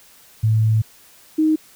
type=tone pair in turn; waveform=sine; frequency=110 / 312.3 Hz; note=A2 / D#4; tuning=0 / +7 cents; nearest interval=octave + tritone; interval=1807 cents; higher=second; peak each=-13 dBFS; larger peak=neither; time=0.43-0.82 / 1.38-1.56 s; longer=first; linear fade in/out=10 ms; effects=white hiss -49 dBFS RMS until 1.75 s

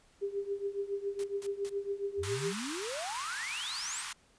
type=tone with tremolo; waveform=sine; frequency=399.6 Hz; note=G4; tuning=33 cents sharp; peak=-29 dBFS; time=0.21-2.54 s; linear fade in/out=20 ms; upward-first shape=triangle; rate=7.2 Hz; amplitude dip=90%
type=noise bursts; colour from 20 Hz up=white; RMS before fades=-47 dBFS; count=3; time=1.19-1.694 s; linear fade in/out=2 ms; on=48 ms; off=180 ms
type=exponential sweep; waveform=sine; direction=up; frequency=76.9 to 9150 Hz; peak=-37 dBFS; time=2.17-4.04 s; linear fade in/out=50 ms
type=high-pass noise; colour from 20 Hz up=pink; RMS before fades=-40 dBFS; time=2.23-4.13 s; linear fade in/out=5 ms; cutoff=950 Hz; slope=48 dB/octave
effects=pink hiss -65 dBFS RMS until 4.38 s + resampled to 22050 Hz

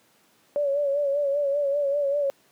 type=tone with vibrato; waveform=sine; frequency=568 Hz; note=C#5; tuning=42 cents sharp; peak=-21 dBFS; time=0.56-2.3 s; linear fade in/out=0 ms; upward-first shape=sine; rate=5.1 Hz; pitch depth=55 cents each way; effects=pink hiss -61 dBFS RMS until 2.51 s + high-pass 200 Hz 12 dB/octave

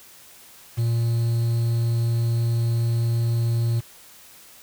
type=tone with quantisation; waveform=triangle; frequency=116.54 Hz; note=A#2; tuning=in tune; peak=-17 dBFS; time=0.77-3.81 s; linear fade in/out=20 ms; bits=7; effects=white hiss -48 dBFS RMS until 4.62 s

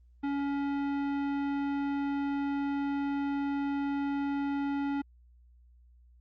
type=tone with tanh clipping; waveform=sine; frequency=281.3 Hz; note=C#4; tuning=26 cents sharp; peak=-31 dBFS; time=0.23-5.02 s; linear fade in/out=10 ms; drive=16 dB; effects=added 60 Hz sine -56 dBFS peak until 6.2 s + Opus 24 kbps

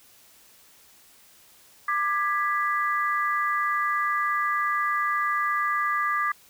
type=chord; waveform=sine; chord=G# diminished; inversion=second; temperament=equal with one note detuned; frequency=1189.7 / 1661.2 / 1975.5 Hz; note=D6 / G#6 / B6; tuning=+22 / 0 / 0 cents; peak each=-24 / -29 / -30 dBFS; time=1.88-6.32 s; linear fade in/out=5 ms; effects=white hiss -55 dBFS RMS until 6.49 s

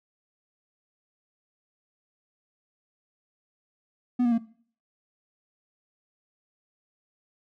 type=tone with pitch steps; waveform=triangle; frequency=246.9 / 238.2 / 229.8 Hz; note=B3 / A#3 / A#3; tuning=0 / +38 / -25 cents; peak=-18 dBFS; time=4.19-4.382 s; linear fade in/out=10 ms; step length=64 ms; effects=noise-tail reverb RT60 0.5 s tail -19 dB re dry

